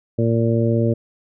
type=harmonic tone; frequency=115.2 Hz; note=A#2; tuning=20 cents flat; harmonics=1 / 2 / 3 / 4 / 5; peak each=-18 / -21 / -23 / -24 / -25 dBFS; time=0.18-0.94 s; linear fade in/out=10 ms; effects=none